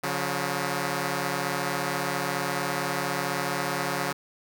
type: tone pair together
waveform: 5% pulse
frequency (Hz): 141.09 / 180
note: C#3 / F#3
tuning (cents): +31 / -47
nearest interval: major third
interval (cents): 422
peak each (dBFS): -18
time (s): 0.03-4.13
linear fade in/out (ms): 10
effects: none